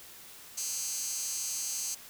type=tone with high-pass filter; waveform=15% pulse; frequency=267.8 Hz; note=C4; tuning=40 cents sharp; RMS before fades=-35 dBFS; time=0.57-1.95 s; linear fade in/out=10 ms; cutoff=6500 Hz; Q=2.9; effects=white hiss -50 dBFS RMS until 2.09 s